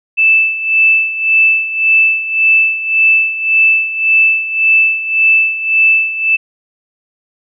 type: tone with tremolo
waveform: sine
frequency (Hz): 2637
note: E7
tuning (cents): 0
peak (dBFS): -5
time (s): 0.17-6.37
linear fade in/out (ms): 20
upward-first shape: sine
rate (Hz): 1.8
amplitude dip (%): 75
effects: none